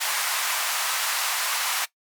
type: band-pass noise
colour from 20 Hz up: pink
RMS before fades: -26 dBFS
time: 0-1.86 s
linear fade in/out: 20 ms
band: 870 to 16000 Hz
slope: 24 dB/octave
effects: noise-tail reverb RT60 0.1 s tail -18 dB re dry